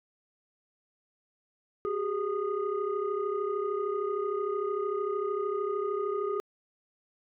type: tone cluster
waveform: sine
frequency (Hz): 381.7 / 414.9 / 1232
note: G4 / G#4 / D#6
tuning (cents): -46 / -2 / -17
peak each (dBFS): -32 / -30 / -35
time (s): 1.85-6.4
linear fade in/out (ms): 0
effects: tanh soft clip ceiling -21 dBFS